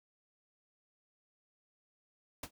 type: noise with exponential decay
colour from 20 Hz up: pink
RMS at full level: -36 dBFS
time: 2.43-2.51 s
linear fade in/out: 5 ms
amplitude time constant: 17 ms
effects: none